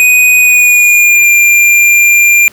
square tone with pitch glide, 2489 to 2390 Hz, D#7 to D7, 0 to +30 cents, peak -4 dBFS, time 0-2.48 s, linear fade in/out 0 ms, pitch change -70 cents, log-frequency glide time 0.39-1.29 s, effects pink hiss -39 dBFS RMS until 2.52 s + high-pass 100 Hz 12 dB/octave

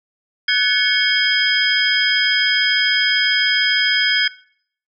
sine tone cluster, 1501 / 1721 / 2210 / 3223 / 5010 Hz, F#6 / A6 / C#7 / G7 / D#8, +24 / -39 / -6 / +47 / +11 cents, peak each -20 dBFS, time 0.48-4.28 s, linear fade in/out 5 ms, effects noise-tail reverb RT60 0.6 s tail -21 dB re dry

